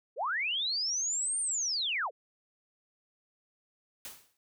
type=linear two-way sweep; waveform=sine; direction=up then down; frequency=393.2 to 9030 to 393.2 Hz; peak=-29 dBFS; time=0.16-2.11 s; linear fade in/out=50 ms; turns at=1.4 s
type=noise with exponential decay; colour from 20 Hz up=white; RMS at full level=-40 dBFS; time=4.05-4.37 s; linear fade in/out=1 ms; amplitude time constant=68 ms
effects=none